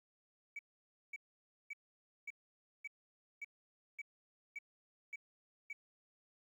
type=tone bursts; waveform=sine; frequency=2281 Hz; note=C#7; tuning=49 cents sharp; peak=-40 dBFS; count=10; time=0.56-5.73 s; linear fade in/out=5 ms; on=31 ms; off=540 ms; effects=tanh soft clip ceiling -40 dBFS + 12-bit